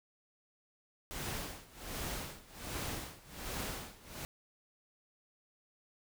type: noise with tremolo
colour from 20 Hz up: pink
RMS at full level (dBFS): -39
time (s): 1.11-4.25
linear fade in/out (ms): 0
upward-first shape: sine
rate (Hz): 1.3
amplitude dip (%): 90
effects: none

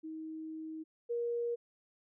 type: tone pair in turn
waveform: sine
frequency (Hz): 316.7 / 473.1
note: D#4 / A#4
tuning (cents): +31 / +26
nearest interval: perfect fifth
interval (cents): 695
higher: second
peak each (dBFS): -40 / -32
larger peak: second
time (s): 0.03-0.84 / 1.09-1.56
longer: first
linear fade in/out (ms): 20
effects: none

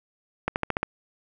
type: accelerating click train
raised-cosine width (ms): 0.5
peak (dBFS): -9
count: 6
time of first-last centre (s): 0.48-0.83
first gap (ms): 79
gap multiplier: 0.94
effects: none

